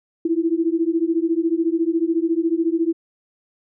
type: beating tone pair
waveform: sine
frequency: 324 / 338 Hz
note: E4 / E4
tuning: -30 / +43 cents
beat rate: 14 Hz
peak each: -20 dBFS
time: 0.25-2.93 s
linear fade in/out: 5 ms
effects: none